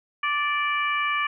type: harmonic tone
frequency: 585 Hz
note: D5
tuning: 7 cents flat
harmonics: 2 / 3 / 4 / 5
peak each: -25 / -29 / -27 / -34 dBFS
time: 0.23-1.27 s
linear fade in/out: 5 ms
effects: none

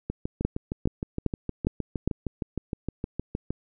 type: two click trains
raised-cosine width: 3 ms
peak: -10 / -16 dBFS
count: 5 / 23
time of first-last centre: 0.45-2.076 / 0.1-3.506 s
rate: 2.46 / 6.46 Hz
effects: none

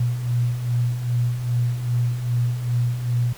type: beating tone pair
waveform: sine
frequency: 119 / 121.5 Hz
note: A#2 / B2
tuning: +36 / -28 cents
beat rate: 2.5 Hz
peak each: -27 / -20 dBFS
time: 0-3.33 s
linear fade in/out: 5 ms
effects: pink hiss -43 dBFS RMS until 3.37 s

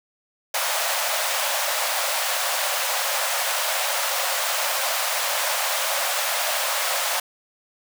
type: high-pass noise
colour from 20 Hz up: pink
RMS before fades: -24 dBFS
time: 0.54-7.2 s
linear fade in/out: 5 ms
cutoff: 530 Hz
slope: 96 dB/octave
effects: none

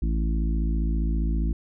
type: harmonic tone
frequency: 55 Hz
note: A1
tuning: in tune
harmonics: 1 / 3 / 4 / 5 / 6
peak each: -22 / -32 / -34 / -36 / -38 dBFS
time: 0.02-1.53 s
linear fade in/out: 5 ms
effects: none

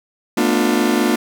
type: chord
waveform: 40% pulse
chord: B half-diminished seventh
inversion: third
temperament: just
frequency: 222.2 / 246.9 / 296.3 / 355.6 Hz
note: A3 / B3 / D4 / F4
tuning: +17 / 0 / +15 / +31 cents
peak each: -19 dBFS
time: 0.37-1.16 s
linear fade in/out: 5 ms
effects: none

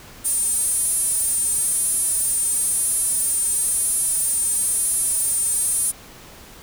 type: tone with high-pass filter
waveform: sawtooth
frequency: 449.5 Hz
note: A4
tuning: 37 cents sharp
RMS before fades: -21 dBFS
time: 0.24-5.92 s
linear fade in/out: 20 ms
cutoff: 9500 Hz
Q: 8.2
effects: pink hiss -43 dBFS RMS until 6.62 s

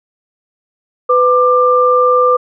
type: tone pair together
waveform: sine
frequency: 500 / 1189.2 Hz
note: B4 / D6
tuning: +21 / +21 cents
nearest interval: octave + minor third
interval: 1500 cents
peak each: -10 dBFS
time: 1.09-2.37 s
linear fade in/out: 10 ms
effects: none

